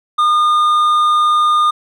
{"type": "tone with hard clipping", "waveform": "sine", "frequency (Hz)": 1217, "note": "D#6", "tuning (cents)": -39, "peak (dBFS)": -11, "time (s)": [0.18, 1.71], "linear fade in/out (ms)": 10, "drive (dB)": 5, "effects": []}